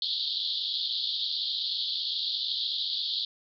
pink band-pass noise, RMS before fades -31 dBFS, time 0.02-3.25 s, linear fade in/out 2 ms, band 3300 to 4600 Hz, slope 96 dB/octave, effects none

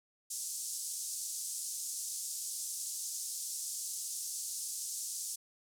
white band-pass noise, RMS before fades -40 dBFS, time 0.3-5.36 s, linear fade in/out 10 ms, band 5600 to 9800 Hz, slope 24 dB/octave, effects none

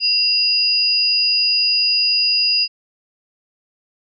sine tone pair together, 2747 / 4895 Hz, F7 / D#8, -29 / -29 cents, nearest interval minor seventh, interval 1000 cents, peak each -22 / -14 dBFS, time 0-2.68 s, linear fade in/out 50 ms, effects none

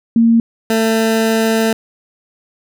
sine / 20% pulse tone pair in turn, 230 / 223.3 Hz, A#3 / A3, -23 / +26 cents, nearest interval minor second, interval 51 cents, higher first, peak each -7 dBFS, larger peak neither, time 0.16-0.4 / 0.7-1.73 s, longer second, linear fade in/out 2 ms, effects none

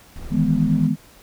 brown noise, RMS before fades -34 dBFS, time 0.16-0.87 s, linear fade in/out 2 ms
sine chord, E major seventh, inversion third, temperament equal, 155.56 / 164.81 / 207.7 / 246.9 Hz, D#3 / E3 / G#3 / B3, 0 / 0 / 0 / 0 cents, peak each -21 / -21 / -21 / -21 dBFS, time 0.3-0.96 s, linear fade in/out 50 ms
effects pink hiss -49 dBFS RMS until 1.22 s

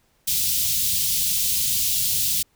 white band-stop noise, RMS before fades -22 dBFS, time 0.27-2.43 s, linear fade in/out 10 ms, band 170 to 3100 Hz, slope 24 dB/octave, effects pink hiss -64 dBFS RMS until 2.55 s

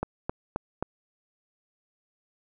click train, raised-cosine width 1 ms, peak -14 dBFS, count 4, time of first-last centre 0.03-0.826 s, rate 3.77 Hz, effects none

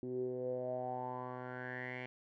10% pulse tone with low-pass filter sweep, 125.9 Hz, B2, 34 cents sharp, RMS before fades -41 dBFS, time 0.03-2.06 s, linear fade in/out 0 ms, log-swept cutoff 320 to 2400 Hz, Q 7.1, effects none

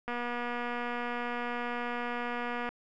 click train, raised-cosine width 0.5 ms, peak -21 dBFS, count 630, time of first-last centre 0.08-2.69 s, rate 241 Hz, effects none

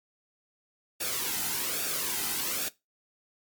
white noise with flanger, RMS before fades -31 dBFS, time 1-2.69 s, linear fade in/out 10 ms, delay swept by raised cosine 0.97 to 1.8 ms, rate 1.2 Hz, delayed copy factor -0.6, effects noise-tail reverb RT60 0.2 s tail -19 dB re dry + MP3 96 kbps

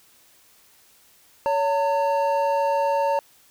triangle tone pair together, 562.8 / 907 Hz, C#5 / A#5, +26 / -48 cents, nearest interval minor sixth, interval 826 cents, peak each -20 dBFS, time 1.46-3.19 s, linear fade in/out 0 ms, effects white hiss -56 dBFS RMS until 3.5 s

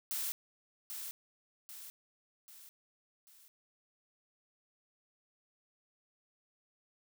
blue noise with echo, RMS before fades -37 dBFS, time 0.11-0.32 s, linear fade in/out 0 ms, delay 790 ms, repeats 4, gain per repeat -6 dB, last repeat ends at 3.48 s, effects none

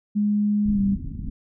sine tone with pitch glide, 207.5 to 198.24 Hz, G#3 to G3, -1 to +20 cents, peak -18 dBFS, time 0.15-0.96 s, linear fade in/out 20 ms, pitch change -79 cents, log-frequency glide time 0.73-0.79 s
pink low-pass noise, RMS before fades -31 dBFS, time 0.65-1.3 s, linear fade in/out 5 ms, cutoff 270 Hz, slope 48 dB/octave
effects none

